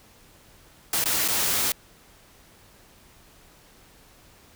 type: noise with dropouts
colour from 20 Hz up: white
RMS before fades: -24 dBFS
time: 0.93-1.72 s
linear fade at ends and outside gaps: 2 ms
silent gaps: 1.041-1.057 / 1.279-1.284 s
effects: pink hiss -54 dBFS RMS until 4.55 s